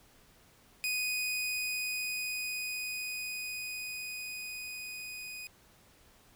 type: tone with level ramp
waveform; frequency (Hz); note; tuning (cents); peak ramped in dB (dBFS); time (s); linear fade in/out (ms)
sawtooth; 2489; D#7; 0; -27 to -38; 0.84-5.47; 0
effects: pink hiss -62 dBFS RMS until 6.35 s